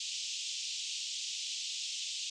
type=band-pass noise; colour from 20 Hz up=pink; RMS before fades=-39 dBFS; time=0-2.3 s; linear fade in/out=5 ms; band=2800 to 7400 Hz; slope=48 dB/octave; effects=resampled to 22050 Hz